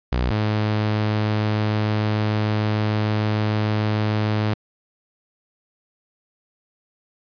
sawtooth tone pair in turn, 61.74 / 106.69 Hz, B1 / G#2, 0 / +47 cents, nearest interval major sixth, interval 947 cents, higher second, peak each -15 dBFS, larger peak neither, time 0.12-0.31 / 0.31-4.54 s, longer second, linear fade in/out 5 ms, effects resampled to 11025 Hz + 9-bit

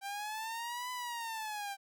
sawtooth linear two-way sweep, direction up then down, 783 to 1005 to 783 Hz, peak -34 dBFS, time 0.01-1.77 s, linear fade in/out 50 ms, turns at 0.91 s, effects none

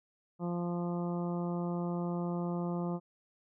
harmonic tone, 174.1 Hz, F3, 5 cents flat, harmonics 1 / 2 / 3 / 4 / 5 / 6 / 7, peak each -33 / -39 / -43 / -45 / -47 / -49 / -50 dBFS, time 0.39-3 s, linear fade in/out 50 ms, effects none

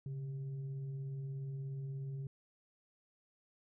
sine tone with frequency modulation, 137.9 Hz, C#3, 9 cents flat, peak -39 dBFS, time 0.06-2.27 s, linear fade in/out 2 ms, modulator 259 Hz, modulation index 0.27, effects none

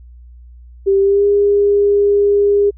sine tone with pitch glide, 392 to 406.1 Hz, G4 to G#4, 0 to -39 cents, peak -9 dBFS, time 0.86-2.71 s, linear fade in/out 20 ms, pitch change +61 cents, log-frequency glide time 1-1.25 s, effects added 60 Hz sine -36 dBFS peak until 2.77 s

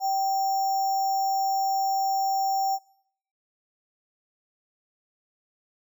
sine tone with sample-and-hold, 777 Hz, G5, 16 cents flat, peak -22 dBFS, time 0-2.79 s, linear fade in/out 50 ms, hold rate 6300 Hz, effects noise-tail reverb RT60 0.6 s tail -20 dB re dry

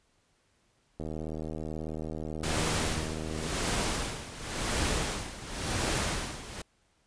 click train, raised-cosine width 2 ms, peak -24 dBFS, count 194, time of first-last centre 1-3.465 s, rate 78.3 Hz
pink noise with tremolo, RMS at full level -29 dBFS, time 2.43-6.62 s, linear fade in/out 5 ms, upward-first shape sine, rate 0.93 Hz, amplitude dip 80%
effects pink hiss -70 dBFS RMS until 7.06 s + resampled to 22050 Hz

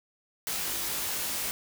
white noise with comb filter, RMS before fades -32 dBFS, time 0.47-1.51 s, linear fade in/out 0 ms, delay 20 ms, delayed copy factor +0.7, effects none

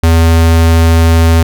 square tone, 82.41 Hz, E2, in tune, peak -5 dBFS, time 0.03-1.43 s, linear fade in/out 5 ms, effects none

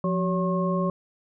sine tone cluster, 177.1 / 380.6 / 564 / 1079 Hz, F3 / F#4 / C#5 / C#6, +24 / +49 / +30 / -47 cents, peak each -24 / -31 / -29 / -30 dBFS, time 0.04-0.9 s, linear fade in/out 2 ms, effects none

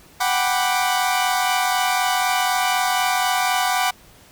sawtooth chord, G major seventh, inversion third, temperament equal, 740 / 784 / 987.8 / 1174.7 Hz, F#5 / G5 / B5 / D6, 0 / 0 / 0 / 0 cents, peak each -17 / -22 / -21 / -22 dBFS, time 0.2-3.91 s, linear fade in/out 10 ms, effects pink hiss -49 dBFS RMS until 4.31 s

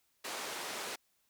pink band-pass noise, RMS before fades -41 dBFS, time 0.24-0.96 s, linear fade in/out 10 ms, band 460 to 10000 Hz, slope 12 dB/octave, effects white hiss -75 dBFS RMS until 1.29 s

